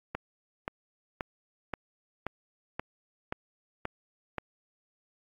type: click train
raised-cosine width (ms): 0.5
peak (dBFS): -17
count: 9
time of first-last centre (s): 0.15-4.383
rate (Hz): 1.89
effects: AAC 64 kbps